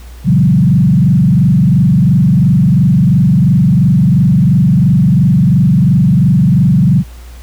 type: tone with frequency modulation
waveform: sine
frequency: 158.3 Hz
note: D#3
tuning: 30 cents sharp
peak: -5 dBFS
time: 0.24-7.04 s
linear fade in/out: 50 ms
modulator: 22.9 Hz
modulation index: 1.7
effects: added 60 Hz sine -29 dBFS peak until 7.42 s + pink hiss -41 dBFS RMS until 7.42 s